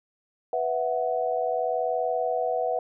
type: chord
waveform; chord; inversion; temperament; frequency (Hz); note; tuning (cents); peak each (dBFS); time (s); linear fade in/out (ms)
sine; B suspended fourth; none; equal; 493.9 / 659.3 / 740; B4 / E5 / F#5; 0 / 0 / 0; -28; 0.53-2.79; 2
effects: none